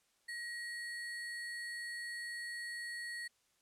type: tone with sample-and-hold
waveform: sine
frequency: 1898 Hz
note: A#6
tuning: 31 cents sharp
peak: -40 dBFS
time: 0.28-3.28 s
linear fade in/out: 10 ms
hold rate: 6300 Hz
effects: white hiss -75 dBFS RMS until 3.61 s + low-pass 10000 Hz 12 dB/octave